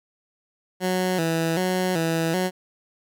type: tone with vibrato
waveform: 15% pulse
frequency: 173.8 Hz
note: F3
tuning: 8 cents flat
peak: -15 dBFS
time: 0.8-2.51 s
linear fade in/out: 50 ms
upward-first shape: square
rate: 1.3 Hz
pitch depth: 100 cents each way
effects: none